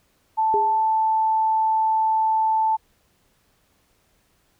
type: tone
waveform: sine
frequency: 880 Hz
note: A5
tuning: in tune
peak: -17 dBFS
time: 0.37-2.77 s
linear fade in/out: 20 ms
type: tone with exponential decay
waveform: sine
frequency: 410.6 Hz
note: G#4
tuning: 20 cents flat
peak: -19 dBFS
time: 0.54-0.92 s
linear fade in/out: 0 ms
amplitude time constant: 82 ms
effects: pink hiss -64 dBFS RMS until 4.59 s